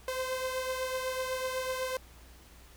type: beating tone pair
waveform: sawtooth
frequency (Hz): 515 / 523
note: C5 / C5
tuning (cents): -28 / -1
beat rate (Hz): 8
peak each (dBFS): -29 / -35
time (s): 0.08-1.97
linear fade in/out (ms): 2
effects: added 60 Hz sine -54 dBFS peak until 2.76 s + pink hiss -57 dBFS RMS until 2.76 s